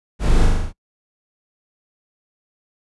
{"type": "noise with echo", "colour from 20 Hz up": "brown", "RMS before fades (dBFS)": -18, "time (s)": [0.19, 0.49], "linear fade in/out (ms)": 50, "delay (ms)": 40, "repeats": 6, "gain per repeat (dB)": -2, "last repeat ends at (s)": 0.73, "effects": ["noise-tail reverb RT60 0.1 s tail -23 dB re dry", "resampled to 24000 Hz"]}